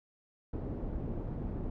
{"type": "low-pass noise", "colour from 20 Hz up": "pink", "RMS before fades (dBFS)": -37, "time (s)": [0.53, 1.7], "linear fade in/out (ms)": 5, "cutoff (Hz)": 400, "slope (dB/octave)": 12, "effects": []}